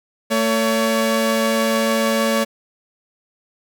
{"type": "tone pair together", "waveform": "sawtooth", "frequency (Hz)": [224.3, 564], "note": ["A3", "C#5"], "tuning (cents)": [34, 30], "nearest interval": "octave + major third", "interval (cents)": 1596, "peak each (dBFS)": -15, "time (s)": [0.3, 2.45], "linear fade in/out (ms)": 20, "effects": []}